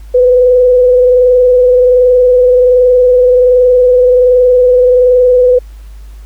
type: tone with frequency modulation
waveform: sine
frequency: 499.4 Hz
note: B4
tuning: 19 cents sharp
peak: -3 dBFS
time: 0.14-5.59 s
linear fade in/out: 10 ms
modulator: 21.3 Hz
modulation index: 0.38
effects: added 51 Hz sine -27 dBFS peak until 6.25 s + pink hiss -47 dBFS RMS until 6.25 s